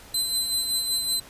25% pulse tone with tremolo, 4053 Hz, B7, 44 cents sharp, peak -17 dBFS, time 0.14-1.2 s, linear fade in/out 5 ms, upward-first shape sine, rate 5.3 Hz, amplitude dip 45%, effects pink hiss -47 dBFS RMS until 1.29 s + resampled to 32000 Hz

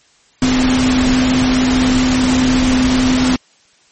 sine tone in noise, 255.4 Hz, C4, 42 cents flat, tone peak -11 dBFS, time 0.42-3.36 s, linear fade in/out 2 ms, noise pink, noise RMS -18 dBFS, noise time 0.42-3.36 s, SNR +4 dB, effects white hiss -52 dBFS RMS until 3.91 s + MP3 32 kbps

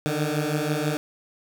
15% pulse beating tone pair, 147.7 / 153.8 Hz, D3 / D#3, +10 / -20 cents, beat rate 6.1 Hz, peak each -20 dBFS, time 0.06-0.97 s, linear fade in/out 0 ms, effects none

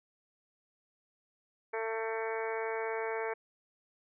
harmonic tone, 223.6 Hz, A3, 28 cents sharp, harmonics 2 / 3 / 4 / 5 / 6 / 7 / 8 / 9 / 10, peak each -35 / -42 / -40 / -47 / -47 / -45 / -46 / -49 / -44 dBFS, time 1.73-3.34 s, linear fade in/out 10 ms, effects none

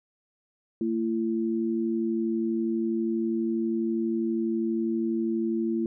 sine tone pair together, 225.3 / 337.6 Hz, A3 / E4, +41 / +41 cents, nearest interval perfect fifth, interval 700 cents, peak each -27 dBFS, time 0.81-5.86 s, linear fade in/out 2 ms, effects none

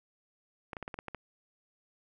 clicks, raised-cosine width 0.5 ms, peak -24 dBFS, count 8, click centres 0.732 / 0.768 / 0.827 / 0.879 / 0.942 / 0.989 / 1.083 / 1.147 s, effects none

